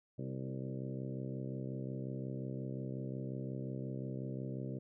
harmonic tone with a mistuned harmonic, 65.6 Hz, C2, 5 cents sharp, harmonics 2 / 3 / 4 / 5 / 6 / 7 / 8 / 9, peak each -41 / -45 / -47 / -49 / -51 / -52 / -53 / -54 dBFS, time 0.18-4.79 s, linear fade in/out 10 ms, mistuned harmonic 6, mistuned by -21 cents, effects none

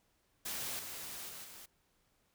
white noise with level steps, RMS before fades -40 / -45 / -48 / -52 dBFS, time 0.45-1.66 s, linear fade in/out 10 ms, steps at 0.79 / 1.29 / 1.44 s, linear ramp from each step 2 ms, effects pink hiss -75 dBFS RMS until 2.34 s

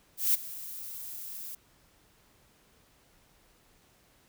violet noise with ADSR envelope, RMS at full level -23 dBFS, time 0.17-1.55 s, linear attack 170 ms, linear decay 17 ms, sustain -18 dB, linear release 4 ms, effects pink hiss -64 dBFS RMS until 4.28 s

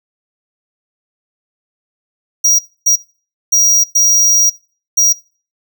square tone bursts at uneven times, 5740 Hz, F8, 47 cents sharp, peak -7 dBFS, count 5, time 2.44-2.59 / 2.86-2.96 / 3.52-3.84 / 3.95-4.5 / 4.97-5.13 s, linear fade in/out 10 ms, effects noise-tail reverb RT60 0.4 s tail -24 dB re dry

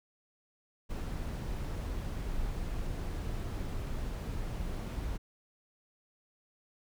brown noise, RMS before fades -36 dBFS, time 0.89-5.18 s, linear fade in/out 20 ms, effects none

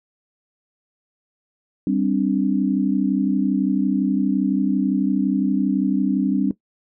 sine chord, G suspended fourth, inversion none, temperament equal, 196 / 261.6 / 293.7 Hz, G3 / C4 / D4, 0 / 0 / 0 cents, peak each -21 dBFS, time 1.87-6.51 s, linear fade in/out 2 ms, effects noise-tail reverb RT60 0.1 s tail -17 dB re dry

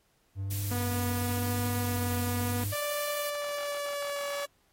triangle tone with vibrato, 96.6 Hz, G2, 25 cents flat, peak -29 dBFS, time 0.35-2.75 s, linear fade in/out 50 ms, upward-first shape triangle, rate 0.96 Hz, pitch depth 55 cents each way
blue noise, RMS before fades -38 dBFS, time 0.5-3.3 s, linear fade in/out 10 ms
sawtooth tone, 243.4 Hz, B3, 25 cents flat, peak -29 dBFS, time 0.71-2.64 s, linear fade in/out 5 ms
sawtooth tone with pitch glide, 587.3 to 569.3 Hz, D5 to C#5, 0 to +46 cents, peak -28 dBFS, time 2.72-4.46 s, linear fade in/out 10 ms, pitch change -54 cents, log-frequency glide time 3.12-4.22 s
effects pink hiss -70 dBFS RMS until 4.72 s + AAC 48 kbps

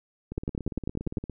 two click trains, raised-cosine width 3 ms, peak -15 / -22 dBFS, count 9 / 18, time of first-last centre 0.38-1.172 / 0.32-1.297 s, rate 10.1 / 17.4 Hz, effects none

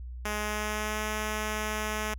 5% pulse tone with pitch glide, 210.3 to 214.2 Hz, G#3 to A3, +22 to -46 cents, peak -19 dBFS, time 0.25-2.14 s, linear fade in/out 2 ms, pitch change +32 cents, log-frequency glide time 0.35-1.03 s, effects added 61 Hz sine -37 dBFS peak until 2.18 s

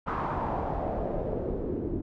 pink noise with low-pass filter sweep, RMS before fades -31 dBFS, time 0.06-2.02 s, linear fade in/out 20 ms, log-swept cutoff 1200 to 320 Hz, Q 3.1, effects none

